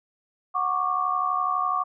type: tone cluster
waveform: sine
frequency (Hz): 736 / 1108 / 1180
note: F#5 / C#6 / D6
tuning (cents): -9 / -1 / +8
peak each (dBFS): -30 / -25 / -26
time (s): 0.54-1.84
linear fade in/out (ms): 20
effects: none